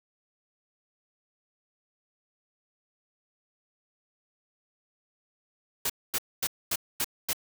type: noise bursts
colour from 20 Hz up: white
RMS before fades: -28 dBFS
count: 6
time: 5.85-7.332 s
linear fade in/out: 5 ms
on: 47 ms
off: 240 ms
effects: none